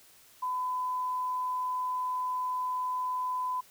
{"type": "tone", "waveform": "sine", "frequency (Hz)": 1007, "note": "B5", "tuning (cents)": 33, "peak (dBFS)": -29, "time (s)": [0.42, 3.61], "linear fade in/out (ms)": 10, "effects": ["white hiss -58 dBFS RMS until 3.7 s"]}